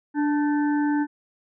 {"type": "harmonic tone with a mistuned harmonic", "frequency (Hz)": 293.4, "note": "D4", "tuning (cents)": -2, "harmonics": [1, 3, 5, 6], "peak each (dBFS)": [-20, -30, -35, -38], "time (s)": [0.14, 1.07], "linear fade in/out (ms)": 50, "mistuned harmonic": 5, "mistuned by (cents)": 66, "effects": []}